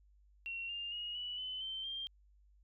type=tone with pitch steps; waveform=sine; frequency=2734 / 2804 / 2877 / 2951 / 3027 / 3104 / 3184 Hz; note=F7 / F7 / F#7 / F#7 / F#7 / G7 / G7; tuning=-37 / +6 / -49 / -5 / +39 / -18 / +26 cents; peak=-39 dBFS; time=0.46-2.07 s; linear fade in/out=0 ms; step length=230 ms; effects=added 50 Hz sine -63 dBFS peak until 2.63 s